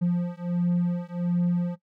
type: beating tone pair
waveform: triangle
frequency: 174.61 / 176.01 Hz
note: F3 / F3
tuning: 0 / +14 cents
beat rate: 1.4 Hz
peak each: -23 dBFS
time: 0.01-1.76 s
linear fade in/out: 20 ms
effects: noise-tail reverb RT60 0.1 s tail -17 dB re dry + tanh soft clip ceiling -14 dBFS